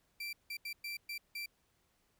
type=tone bursts at uneven times; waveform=30% pulse; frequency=2349 Hz; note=D7; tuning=in tune; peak=-37 dBFS; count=6; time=0.2-0.33 / 0.5-0.57 / 0.65-0.73 / 0.84-0.97 / 1.09-1.18 / 1.35-1.46 s; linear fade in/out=5 ms; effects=pink hiss -75 dBFS RMS until 2.19 s